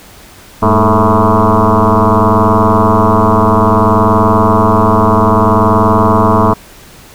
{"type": "tone with frequency modulation", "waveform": "sine", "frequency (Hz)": 442.3, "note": "A4", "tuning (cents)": 9, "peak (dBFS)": -5, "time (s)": [0.62, 6.54], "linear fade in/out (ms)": 10, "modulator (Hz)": 108, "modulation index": 6.8, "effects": ["pink hiss -37 dBFS RMS until 7.14 s"]}